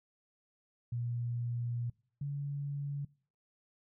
sine tone pair in turn, 119.6 / 142.23 Hz, A#2 / C#3, +45 / +45 cents, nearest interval minor third, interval 300 cents, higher second, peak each -33 / -34 dBFS, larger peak first, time 0.92-1.9 / 2.21-3.05 s, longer first, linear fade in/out 5 ms, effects noise-tail reverb RT60 0.5 s tail -24 dB re dry

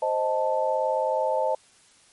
sine chord, A diminished, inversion first, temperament equal, 523.3 / 622.3 / 880 Hz, C5 / Eb5 / A5, 0 / 0 / 0 cents, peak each -26 dBFS, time 0.02-1.55 s, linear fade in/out 5 ms, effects white hiss -57 dBFS RMS until 2.12 s + MP3 48 kbps

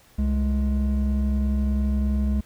triangle tone pair together, 66.15 / 210 Hz, C2 / G#3, +20 / +19 cents, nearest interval octave + minor sixth, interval 1999 cents, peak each -18 / -22 dBFS, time 0.18-2.41 s, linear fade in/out 10 ms, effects tanh soft clip ceiling -14 dBFS + pink hiss -55 dBFS RMS until 2.45 s

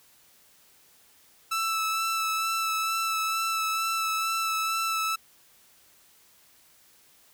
sawtooth tone with vibrato, 1318.5 Hz, E6, in tune, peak -22 dBFS, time 1.51-5.16 s, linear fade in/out 10 ms, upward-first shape sine, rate 2.2 Hz, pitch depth 16 cents each way, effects white hiss -59 dBFS RMS until 7.33 s

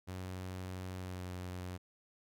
sawtooth tone with pitch glide, 92.5 to 90.7 Hz, F#2 to F#2, 0 to -34 cents, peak -37 dBFS, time 0.07-1.78 s, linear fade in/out 20 ms, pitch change -34 cents, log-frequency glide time 0.95-1.3 s, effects none

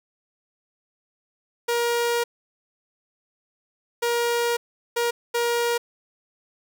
sawtooth tone bursts at uneven times, 473.5 Hz, A#4, 27 cents sharp, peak -17 dBFS, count 4, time 1.68-2.24 / 4.02-4.57 / 4.96-5.11 / 5.34-5.78 s, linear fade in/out 10 ms, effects none

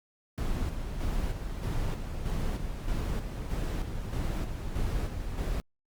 brown noise with tremolo, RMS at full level -30 dBFS, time 0.38-5.6 s, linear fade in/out 0 ms, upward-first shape square, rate 1.6 Hz, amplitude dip 45%, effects Opus 48 kbps

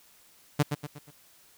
sawtooth tone with echo, 146.83 Hz, D3, in tune, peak -16 dBFS, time 0.59-0.63 s, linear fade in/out 10 ms, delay 120 ms, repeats 4, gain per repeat -7 dB, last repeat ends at 1.11 s, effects white hiss -59 dBFS RMS until 1.57 s

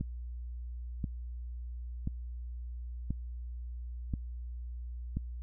click train, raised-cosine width 5 ms, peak -21 dBFS, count 6, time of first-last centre 0.01-5.17 s, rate 0.969 Hz, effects added 60 Hz sine -38 dBFS peak until 5.42 s

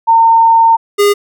sine / square tone pair in turn, 911 / 408.3 Hz, A#5 / G#4, -40 / -29 cents, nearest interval octave + major second, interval 1389 cents, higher first, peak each -4 / -7 dBFS, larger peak first, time 0.07-0.77 / 0.98-1.14 s, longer first, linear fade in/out 20 ms, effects none

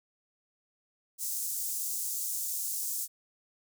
pink high-pass noise, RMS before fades -34 dBFS, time 1.18-3.08 s, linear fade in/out 50 ms, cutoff 6800 Hz, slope 24 dB/octave, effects none

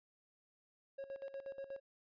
triangle tone with tremolo, 547 Hz, C#5, 23 cents flat, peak -40 dBFS, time 0.98-1.8 s, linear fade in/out 10 ms, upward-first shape square, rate 8.3 Hz, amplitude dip 75%, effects resampled to 11025 Hz

